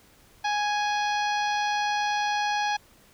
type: harmonic tone with a mistuned harmonic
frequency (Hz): 830.6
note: G#5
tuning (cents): 0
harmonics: 1 / 2 / 3 / 4 / 5 / 6 / 7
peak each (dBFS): -25 / -31 / -35 / -37 / -39 / -41 / -42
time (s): 0.44-2.77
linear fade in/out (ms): 10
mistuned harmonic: 5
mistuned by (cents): +28
effects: pink hiss -57 dBFS RMS until 3.13 s